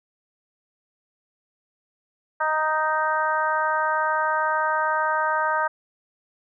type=harmonic tone; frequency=311.1 Hz; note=D#4; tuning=in tune; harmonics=2 / 3 / 4 / 5 / 6; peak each=-28 / -24 / -26 / -26 / -36 dBFS; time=2.4-5.68 s; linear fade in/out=10 ms; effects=none